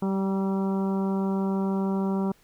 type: harmonic tone with a mistuned harmonic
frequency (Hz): 193.8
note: G3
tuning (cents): -20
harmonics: 1 / 2 / 3 / 4 / 5 / 6 / 7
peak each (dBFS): -24 / -31 / -39 / -39 / -38 / -44 / -46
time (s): 0.02-2.32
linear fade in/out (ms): 5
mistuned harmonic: 5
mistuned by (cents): -17
effects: pink hiss -61 dBFS RMS until 2.43 s